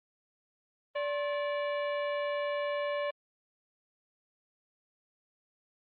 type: harmonic tone with a mistuned harmonic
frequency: 580 Hz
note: D5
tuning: 22 cents flat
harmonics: 1 / 2 / 3 / 4 / 5 / 6 / 7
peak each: -31 / -39 / -42 / -44 / -47 / -54 / -59 dBFS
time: 0.95-3.11 s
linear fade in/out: 10 ms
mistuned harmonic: 2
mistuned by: -140 cents
effects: Opus 24 kbps